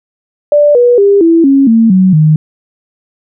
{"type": "tone with pitch steps", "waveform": "sine", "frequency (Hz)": [587.3, 485.4, 401.1, 331.5, 274, 226.4, 187.14, 154.66], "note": ["D5", "B4", "G4", "E4", "C#4", "A3", "F#3", "D#3"], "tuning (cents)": [0, -30, 40, 10, -20, 50, 20, -10], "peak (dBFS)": -3, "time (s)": [0.52, 2.36], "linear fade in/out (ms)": 2, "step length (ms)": 230, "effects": []}